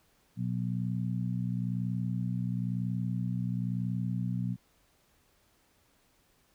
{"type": "harmonic tone", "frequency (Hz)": 61, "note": "B1", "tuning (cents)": -21, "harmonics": [2, 3, 4], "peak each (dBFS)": [-32, -33, -40], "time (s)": [0.36, 4.57], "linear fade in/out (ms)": 50, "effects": ["pink hiss -68 dBFS RMS until 6.54 s"]}